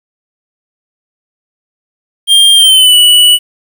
square tone with pitch glide, 3200 to 2951 Hz, G7 to F#7, +35 to -5 cents, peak -3 dBFS, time 2.27-3.39 s, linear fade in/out 50 ms, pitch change -140 cents, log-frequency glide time 2.55-2.96 s, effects 7-bit

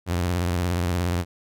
sawtooth tone with vibrato, 88 Hz, F2, 14 cents sharp, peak -18 dBFS, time 0.06-1.25 s, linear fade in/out 50 ms, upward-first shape sine, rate 17 Hz, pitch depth 95 cents each way, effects none

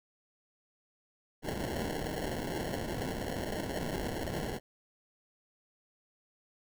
violet noise with sample-and-hold, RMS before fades -36 dBFS, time 1.42-4.6 s, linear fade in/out 50 ms, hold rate 1225 Hz, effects none

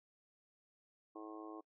harmonic tone, 107.6 Hz, A2, 38 cents flat, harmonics 3 / 4 / 5 / 6 / 7 / 8 / 9 / 10, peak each -49 / -54 / -59 / -59 / -57 / -63 / -63 / -55 dBFS, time 1.15-1.61 s, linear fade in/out 10 ms, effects noise-tail reverb RT60 0.1 s tail -25 dB re dry

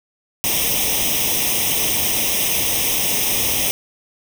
white noise with comb filter, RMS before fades -19 dBFS, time 0.44-3.71 s, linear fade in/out 0 ms, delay 0.34 ms, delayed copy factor +0.85, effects none

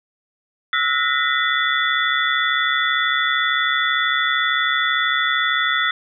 sine tone cluster, 1310 / 1443 / 1858 / 1996 / 3460 Hz, E6 / F#6 / A#6 / B6 / A7, -11 / -44 / -6 / +18 / -30 cents, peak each -23 dBFS, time 0.73-5.91 s, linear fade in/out 2 ms, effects none

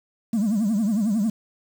triangle tone with vibrato, 213.1 Hz, G#3, 45 cents sharp, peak -16 dBFS, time 0.33-1.3 s, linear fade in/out 5 ms, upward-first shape triangle, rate 11 Hz, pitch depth 200 cents each way, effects tanh soft clip ceiling -14 dBFS + 7-bit

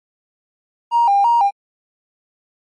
triangle tone with vibrato, 868 Hz, A5, 24 cents flat, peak -7 dBFS, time 0.91-1.51 s, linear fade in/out 50 ms, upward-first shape square, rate 3 Hz, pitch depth 140 cents each way, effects tanh soft clip ceiling -8 dBFS + MP3 48 kbps

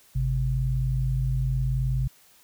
sine tone pair together, 51.66 / 130.81 Hz, G#1 / C3, -8 / 0 cents, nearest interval octave + major third, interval 1608 cents, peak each -26 / -24 dBFS, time 0.15-2.08 s, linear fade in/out 10 ms, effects white hiss -57 dBFS RMS until 2.43 s

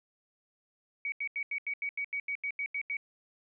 sine tone bursts, 2258 Hz, C#7, 31 cents sharp, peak -31 dBFS, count 13, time 1.05-2.969 s, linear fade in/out 2 ms, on 71 ms, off 83 ms, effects none

